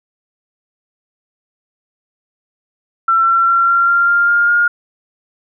sine tone with pitch steps, 1347 / 1357.2 / 1367.4 / 1377.7 / 1388.1 / 1398.5 / 1409.1 / 1419.7 Hz, E6 / F6 / F6 / F6 / F6 / F6 / F6 / F6, +37 / -50 / -37 / -24 / -11 / +2 / +15 / +28 cents, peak -9 dBFS, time 3.08-4.68 s, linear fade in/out 5 ms, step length 200 ms, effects none

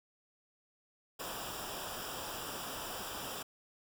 pink noise with comb filter, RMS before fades -42 dBFS, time 1.19-3.43 s, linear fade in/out 10 ms, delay 0.47 ms, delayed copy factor -0.75, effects none

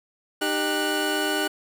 25% pulse tone cluster, 306.1 / 394.6 / 1474 Hz, D#4 / G4 / F#6, -28 / +11 / -7 cents, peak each -24 / -24 / -23 dBFS, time 0.41-1.48 s, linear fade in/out 10 ms, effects none

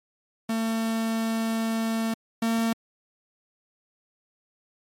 45% pulse tone pair in turn, 225 / 227.5 Hz, A3 / A#3, +39 / -42 cents, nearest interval unison, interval 19 cents, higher second, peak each -24 / -22 dBFS, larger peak second, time 0.49-2.14 / 2.42-2.73 s, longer first, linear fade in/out 5 ms, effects MP3 64 kbps

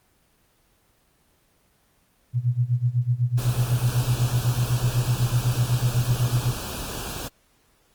sine tone with tremolo, 122 Hz, B2, 21 cents flat, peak -16 dBFS, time 2.33-6.54 s, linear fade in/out 50 ms, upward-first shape sine, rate 8 Hz, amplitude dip 90%
pink band-stop noise, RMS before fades -32 dBFS, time 3.37-7.29 s, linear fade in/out 20 ms, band 1700 to 2400 Hz, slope 96 dB/octave
effects pink hiss -63 dBFS RMS until 7.94 s + Opus 24 kbps

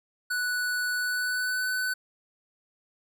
square tone with pitch glide, 1480 to 1504.1 Hz, F#6 to F#6, 0 to +28 cents, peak -27 dBFS, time 0.3-1.94 s, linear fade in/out 10 ms, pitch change +28 cents, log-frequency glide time 0.94-1.69 s, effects none

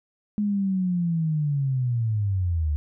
sine linear sweep, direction down, 210.3 to 72 Hz, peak -21 dBFS, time 0.38-2.76 s, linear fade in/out 0 ms, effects none

